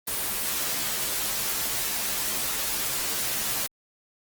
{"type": "noise with comb filter", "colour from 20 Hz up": "white", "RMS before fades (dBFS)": -28, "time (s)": [0.07, 3.67], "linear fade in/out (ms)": 10, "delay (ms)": 12, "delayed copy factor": -0.9, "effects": ["Opus 24 kbps"]}